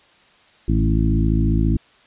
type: harmonic tone with a mistuned harmonic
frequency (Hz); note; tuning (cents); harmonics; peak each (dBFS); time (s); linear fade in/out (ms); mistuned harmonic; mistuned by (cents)
54.7; A1; -9; 1 / 2 / 3 / 4 / 5 / 6; -18 / -21 / -23 / -24 / -25 / -26; 0.68-1.77; 5; 3; -34
effects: white hiss -53 dBFS RMS until 2.06 s + resampled to 8000 Hz